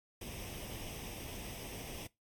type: noise with comb filter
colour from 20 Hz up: pink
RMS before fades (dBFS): -45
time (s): 0.21-2.07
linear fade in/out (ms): 5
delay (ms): 0.35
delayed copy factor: +0.65
effects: noise-tail reverb RT60 0.2 s tail -22 dB re dry + AAC 64 kbps